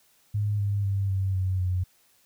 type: tone with pitch steps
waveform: sine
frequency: 103.83 / 101.17 / 98.57 / 96.04 / 93.58 / 91.18 Hz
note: G#2 / G#2 / G2 / G2 / F#2 / F#2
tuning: 0 / -45 / +10 / -35 / +20 / -25 cents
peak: -23 dBFS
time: 0.34-1.84 s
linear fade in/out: 10 ms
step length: 250 ms
effects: white hiss -63 dBFS RMS until 2.25 s